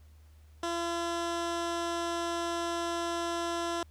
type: tone with low-pass filter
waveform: 15% pulse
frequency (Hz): 340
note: F4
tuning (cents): -46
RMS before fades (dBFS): -33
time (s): 0.63-3.83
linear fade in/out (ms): 2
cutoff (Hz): 7700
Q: 0.98
effects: added 76 Hz sine -53 dBFS peak until 3.9 s + pink hiss -68 dBFS RMS until 3.9 s